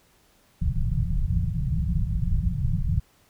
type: low-pass noise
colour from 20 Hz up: pink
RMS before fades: -24 dBFS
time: 0.61-3 s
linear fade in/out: 10 ms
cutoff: 180 Hz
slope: 96 dB/octave
effects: pink hiss -61 dBFS RMS until 3.29 s